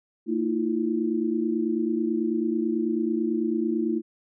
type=tone cluster; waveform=sine; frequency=226.3 / 315.7 / 344.8 Hz; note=A3 / D#4 / F4; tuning=+49 / +25 / -22 cents; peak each=-27 dBFS; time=0.26-4.02 s; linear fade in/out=50 ms; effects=none